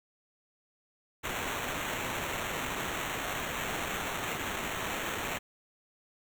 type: noise with sample-and-hold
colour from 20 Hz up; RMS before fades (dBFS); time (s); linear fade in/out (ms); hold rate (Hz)
violet; -35; 1.23-5.39; 20; 4900
effects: none